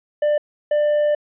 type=tone bursts at uneven times; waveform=triangle; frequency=594 Hz; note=D5; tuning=20 cents sharp; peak=-13 dBFS; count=2; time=0.22-0.38 / 0.71-1.15 s; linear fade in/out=5 ms; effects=resampled to 8000 Hz